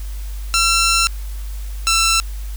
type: tone pair in turn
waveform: 10% pulse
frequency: 1350 / 1339.9 Hz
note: E6 / E6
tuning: +41 / +28 cents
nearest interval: unison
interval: 13 cents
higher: first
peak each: -5 dBFS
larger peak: neither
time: 0.54-1.07 / 1.87-2.2 s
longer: first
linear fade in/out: 0 ms
effects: added 50 Hz sine -24 dBFS peak until 2.56 s + white hiss -42 dBFS RMS until 2.56 s